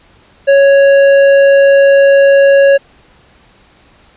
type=tone with tanh clipping; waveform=sine; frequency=554.4 Hz; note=C#5; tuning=in tune; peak=-5 dBFS; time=0.47-2.78 s; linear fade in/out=20 ms; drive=11 dB; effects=pink hiss -46 dBFS RMS until 4.16 s + resampled to 8000 Hz